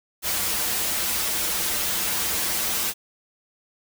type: noise with comb filter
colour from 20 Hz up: white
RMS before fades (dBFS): -25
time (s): 0.22-2.94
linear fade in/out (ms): 50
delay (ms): 7.4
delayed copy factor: -0.95
effects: none